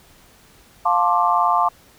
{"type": "chord", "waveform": "sine", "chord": "D minor seventh", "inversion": "first", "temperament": "just", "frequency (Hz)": [704.8, 881, 1057.2, 1174.7], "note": ["F5", "A5", "C6", "D6"], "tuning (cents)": [16, 2, 18, 0], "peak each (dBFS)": -20, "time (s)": [0.85, 1.69], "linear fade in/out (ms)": 10, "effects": ["pink hiss -51 dBFS RMS until 1.98 s"]}